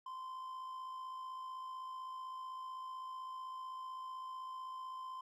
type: tone with amplitude modulation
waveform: triangle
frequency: 1036 Hz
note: C6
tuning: 17 cents flat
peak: -40 dBFS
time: 0.06-5.21 s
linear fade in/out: 5 ms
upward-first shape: sine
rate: 55.8 Hz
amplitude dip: 35%
effects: none